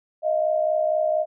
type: tone pair together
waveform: sine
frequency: 623 / 687.2 Hz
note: D#5 / F5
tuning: +2 / -28 cents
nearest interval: major second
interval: 170 cents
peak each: -20 / -25 dBFS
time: 0.22-1.26 s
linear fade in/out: 50 ms
effects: none